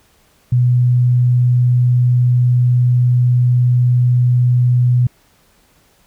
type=tone; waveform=sine; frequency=123.47 Hz; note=B2; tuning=in tune; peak=-9 dBFS; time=0.52-5.07 s; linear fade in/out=5 ms; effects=pink hiss -54 dBFS RMS until 6.06 s